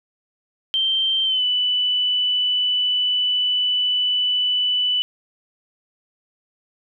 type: tone with pitch glide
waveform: sine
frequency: 3136 to 2982 Hz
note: G7 to F#7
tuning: 0 to +13 cents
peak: -17 dBFS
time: 0.74-5.02 s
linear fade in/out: 0 ms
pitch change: -87 cents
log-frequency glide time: 1.24-1.44 s
effects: none